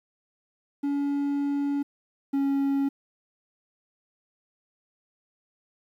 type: tone pair in turn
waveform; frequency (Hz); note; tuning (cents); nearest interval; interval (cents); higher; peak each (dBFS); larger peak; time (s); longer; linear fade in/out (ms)
triangle; 283.6 / 276.6; C#4 / C#4; +40 / -4; unison; 44; first; -22 / -20; second; 0.83-1.83 / 2.33-2.89; first; 10
effects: 10-bit